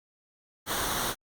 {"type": "noise with comb filter", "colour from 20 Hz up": "pink", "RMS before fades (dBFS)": -30, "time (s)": [0.66, 1.15], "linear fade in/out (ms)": 50, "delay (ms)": 0.4, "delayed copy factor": -0.6, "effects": ["Opus 48 kbps"]}